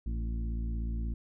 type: harmonic tone with a mistuned harmonic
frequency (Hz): 56.6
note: A1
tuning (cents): +50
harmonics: 1 / 2 / 3 / 4 / 5 / 6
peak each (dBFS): -31 / -43 / -46 / -43 / -51 / -53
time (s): 0.06-1.14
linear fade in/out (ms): 5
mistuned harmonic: 5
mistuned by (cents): -24
effects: none